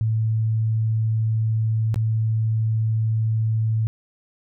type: tone with dropouts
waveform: sine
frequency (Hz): 110.8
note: A2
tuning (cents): +13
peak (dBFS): -18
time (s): 0.01-3.87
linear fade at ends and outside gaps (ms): 0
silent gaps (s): 1.943-1.959
effects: none